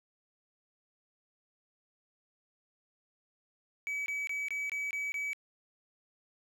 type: tone bursts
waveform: triangle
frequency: 2283 Hz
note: D7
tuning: 50 cents flat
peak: -31 dBFS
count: 7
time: 3.87-5.332 s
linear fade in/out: 0 ms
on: 190 ms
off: 22 ms
effects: none